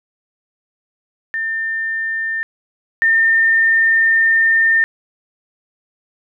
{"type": "tone pair in turn", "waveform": "sine", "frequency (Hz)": [1800, 1810.2], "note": ["A6", "A6"], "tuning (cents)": [39, 49], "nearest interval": "unison", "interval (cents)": 10, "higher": "second", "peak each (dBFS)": [-18, -10], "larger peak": "second", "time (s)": [[1.34, 2.43], [3.02, 4.84]], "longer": "second", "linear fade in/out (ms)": 0, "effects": []}